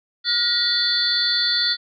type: tone cluster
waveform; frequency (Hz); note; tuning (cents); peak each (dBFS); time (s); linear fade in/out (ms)
sine; 1432 / 1902 / 3478 / 4142 / 4520; F6 / A#6 / A7 / C8 / C#8; +43 / +34 / -21 / -18 / +33; -28 / -28 / -23 / -24 / -21; 0.24-1.77; 50
effects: none